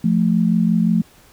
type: tone pair together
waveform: sine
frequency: 174.42 / 220.1 Hz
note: F3 / A3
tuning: -2 / +1 cents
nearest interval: major third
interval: 403 cents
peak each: -16 dBFS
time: 0.04-1.02 s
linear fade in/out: 5 ms
effects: pink hiss -50 dBFS RMS until 1.32 s